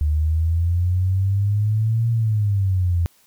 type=exponential two-way sweep; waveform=sine; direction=up then down; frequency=74.1 to 116.54 to 84 Hz; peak=-16 dBFS; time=0.01-3.06 s; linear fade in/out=0 ms; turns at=2.1 s; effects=white hiss -57 dBFS RMS until 3.26 s